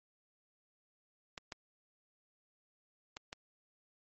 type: clicks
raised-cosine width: 0.2 ms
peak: -25 dBFS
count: 4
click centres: 1.378 / 1.522 / 3.169 / 3.329 s
effects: MP3 32 kbps